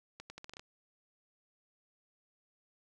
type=accelerating click train; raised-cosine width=0.2 ms; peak=-29 dBFS; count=8; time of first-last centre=0.2-0.595 s; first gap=100 ms; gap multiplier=0.8; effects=none